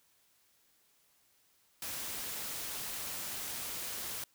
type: noise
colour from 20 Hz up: white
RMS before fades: -40 dBFS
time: 1.82-4.24 s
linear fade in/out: 2 ms
effects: white hiss -70 dBFS RMS until 4.34 s